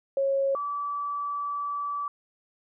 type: tone pair in turn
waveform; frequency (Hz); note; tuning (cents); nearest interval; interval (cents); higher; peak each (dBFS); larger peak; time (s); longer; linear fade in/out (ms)
sine; 547 / 1154; C#5 / D6; -23 / -31; octave + minor second; 1292; second; -22 / -28; first; 0.17-0.55 / 0.55-2.08; second; 2
effects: none